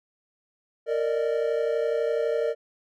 triangle tone cluster, 460.6 / 586 / 618 Hz, A#4 / D5 / D#5, -21 / -4 / -12 cents, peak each -23 / -27 / -28 dBFS, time 0.86-2.55 s, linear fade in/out 50 ms, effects none

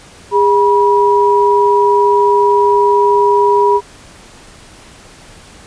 sine tone pair together, 407.8 / 969.9 Hz, G#4 / B5, -32 / -32 cents, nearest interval octave + minor third, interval 1500 cents, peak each -10 dBFS, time 0.31-3.81 s, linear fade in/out 50 ms, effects pink hiss -39 dBFS RMS until 5.66 s + resampled to 22050 Hz

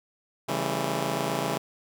10% pulse chord, A dominant seventh, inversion first, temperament just, 137.5 / 165 / 198 / 220 Hz, C#3 / E3 / G3 / A3, -14 / +2 / +18 / 0 cents, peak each -23 / -24 / -25 / -27 dBFS, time 0.48-1.58 s, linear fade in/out 10 ms, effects none

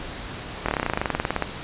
slowing click train, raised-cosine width 0.5 ms, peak -7 dBFS, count 20, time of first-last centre 0.66-1.423 s, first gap 25 ms, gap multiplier 1.05, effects pink hiss -35 dBFS RMS until 1.63 s + resampled to 8000 Hz

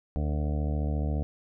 harmonic tone, 74.4 Hz, D2, 23 cents sharp, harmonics 1 / 2 / 3 / 4 / 6 / 7 / 8 / 9 / 10, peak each -27 / -33 / -37 / -39 / -43 / -44 / -45 / -46 / -47 dBFS, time 0.16-1.23 s, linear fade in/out 0 ms, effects none

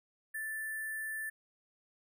sine tone with sample-and-hold, 1760 Hz, A6, in tune, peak -36 dBFS, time 0.34-1.3 s, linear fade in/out 10 ms, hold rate 11025 Hz, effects none

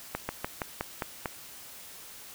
slowing click train, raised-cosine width 0.5 ms, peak -15 dBFS, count 7, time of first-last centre 0.15-1.258 s, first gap 140 ms, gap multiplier 1.11, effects white hiss -47 dBFS RMS until 2.34 s

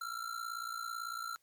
square ring-modulated tone, 1359 Hz, F6, 48 cents flat, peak -36 dBFS, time 0.01-1.36 s, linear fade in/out 0 ms, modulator 29 Hz, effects white hiss -75 dBFS RMS until 1.42 s + MP3 96 kbps

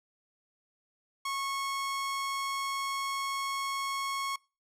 sawtooth tone, 1097 Hz, C#6, 18 cents flat, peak -28 dBFS, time 1.25-4.36 s, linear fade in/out 5 ms, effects noise-tail reverb RT60 0.3 s tail -24 dB re dry + low-pass 12000 Hz 12 dB/octave

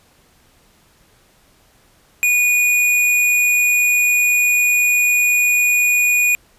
square tone, 2458 Hz, D#7, 22 cents flat, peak -13 dBFS, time 2.23-6.35 s, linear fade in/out 0 ms, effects pink hiss -54 dBFS RMS until 6.58 s + resampled to 32000 Hz

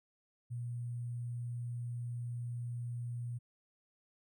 sine tone with sample-and-hold, 120.1 Hz, B2, 48 cents flat, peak -37 dBFS, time 0.5-3.39 s, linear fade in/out 20 ms, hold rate 8820 Hz, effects none

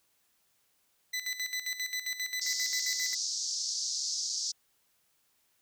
20% pulse tone with tremolo, 2002 Hz, B6, 23 cents sharp, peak -26 dBFS, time 1.13-3.15 s, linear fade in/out 10 ms, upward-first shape square, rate 7.5 Hz, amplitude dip 70%
white band-pass noise, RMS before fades -34 dBFS, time 2.41-4.52 s, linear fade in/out 10 ms, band 4600 to 6400 Hz, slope 48 dB/octave
effects white hiss -72 dBFS RMS until 5.61 s

